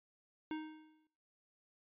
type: tone with exponential decay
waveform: square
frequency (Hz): 311.1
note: D#4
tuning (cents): 0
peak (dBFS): -37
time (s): 0.51-1.07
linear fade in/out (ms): 1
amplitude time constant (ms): 120
effects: noise-tail reverb RT60 0.8 s tail -26 dB re dry + resampled to 8000 Hz